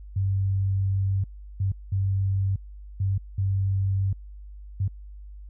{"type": "tone bursts at uneven times", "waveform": "sine", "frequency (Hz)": 97, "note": "G2", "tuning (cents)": -18, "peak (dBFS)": -21, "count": 6, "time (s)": [[0.16, 1.24], [1.6, 1.72], [1.92, 2.56], [3, 3.18], [3.38, 4.13], [4.8, 4.88]], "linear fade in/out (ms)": 5, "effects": ["added 50 Hz sine -39 dBFS peak until 5.49 s"]}